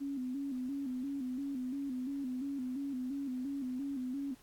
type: tone with vibrato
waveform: sine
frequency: 265.8 Hz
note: C4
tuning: 27 cents sharp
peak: -35 dBFS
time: 0-4.35 s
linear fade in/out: 20 ms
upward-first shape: square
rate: 2.9 Hz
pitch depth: 84 cents each way
effects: pink hiss -63 dBFS RMS until 4.42 s + AAC 64 kbps